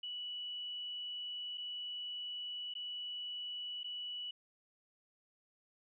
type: tone with dropouts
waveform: sine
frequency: 2950 Hz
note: F#7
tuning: 6 cents flat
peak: -40 dBFS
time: 0.03-4.31 s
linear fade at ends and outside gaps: 5 ms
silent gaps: 1.575-1.579 / 2.739-2.751 / 3.833-3.842 s
effects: none